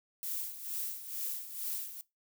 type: noise with tremolo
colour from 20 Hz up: violet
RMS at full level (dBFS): -36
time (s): 0.23-2.01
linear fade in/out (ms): 0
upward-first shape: sine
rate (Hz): 2.2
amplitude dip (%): 70
effects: noise-tail reverb RT60 0.2 s tail -20 dB re dry